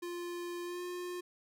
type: tone with pitch glide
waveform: square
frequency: 349.2 to 356.3 Hz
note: F4 to F4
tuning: 0 to +35 cents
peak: -39 dBFS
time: 0.02-1.21 s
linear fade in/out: 10 ms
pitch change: +35 cents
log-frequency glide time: 0.63-0.82 s
effects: none